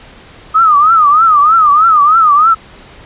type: tone with vibrato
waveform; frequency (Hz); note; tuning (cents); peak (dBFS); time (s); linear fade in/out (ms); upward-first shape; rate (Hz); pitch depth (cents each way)
sine; 1244.5; D#6; 0; -4; 0.54-2.55; 20; triangle; 3.2; 170
effects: pink hiss -37 dBFS RMS until 3.05 s + resampled to 8000 Hz